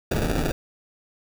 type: noise with sample-and-hold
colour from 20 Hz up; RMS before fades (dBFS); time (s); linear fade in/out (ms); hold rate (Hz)
pink; -24; 0.11-0.52; 5; 1050
effects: none